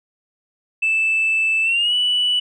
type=tone with pitch glide; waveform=sine; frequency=2637 to 2960 Hz; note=E7 to F#7; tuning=0 to 0 cents; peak=-14 dBFS; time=0.82-2.4 s; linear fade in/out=10 ms; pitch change=+200 cents; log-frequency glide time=1.63-1.94 s; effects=tanh soft clip ceiling -12 dBFS